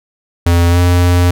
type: tone with pitch glide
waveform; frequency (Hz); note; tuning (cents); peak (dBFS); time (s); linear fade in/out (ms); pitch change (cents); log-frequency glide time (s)
square; 86 to 88.37; F2 to F2; -26 to +21; -8; 0.46-1.31; 5; +47; 0.69-0.79
effects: none